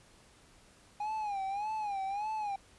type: tone with vibrato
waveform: triangle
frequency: 820 Hz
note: G#5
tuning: 22 cents flat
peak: -31 dBFS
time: 1-2.56 s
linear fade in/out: 5 ms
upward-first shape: sine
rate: 1.7 Hz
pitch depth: 110 cents each way
effects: pink hiss -61 dBFS RMS until 2.78 s + resampled to 24000 Hz